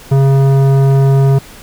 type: tone with tanh clipping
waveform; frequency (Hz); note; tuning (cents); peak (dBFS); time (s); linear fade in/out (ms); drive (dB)
triangle; 136.4; C#3; -28; -8; 0.11-1.39; 10; 18
effects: pink hiss -36 dBFS RMS until 1.62 s